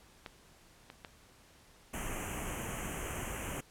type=clicks; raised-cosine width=0.3 ms; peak=-26 / -31 / -28 dBFS; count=3; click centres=0.262 / 0.901 / 1.048 s
type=band-stop noise; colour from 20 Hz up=pink; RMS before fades=-39 dBFS; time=1.93-3.61 s; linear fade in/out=10 ms; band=3100 to 6100 Hz; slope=96 dB/octave
effects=pink hiss -61 dBFS RMS until 3.7 s + low-pass 12000 Hz 12 dB/octave